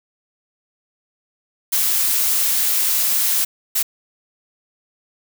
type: noise bursts at uneven times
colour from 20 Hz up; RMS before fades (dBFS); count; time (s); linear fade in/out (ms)
blue; -18; 2; 1.72-3.45 / 3.75-3.83; 10
effects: none